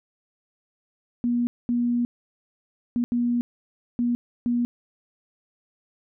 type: tone bursts at uneven times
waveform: sine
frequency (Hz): 240.3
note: B3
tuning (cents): -47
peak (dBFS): -20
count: 6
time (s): 1.24-1.47 / 1.69-2.05 / 2.96-3.04 / 3.12-3.41 / 3.99-4.15 / 4.46-4.65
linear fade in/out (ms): 0
effects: none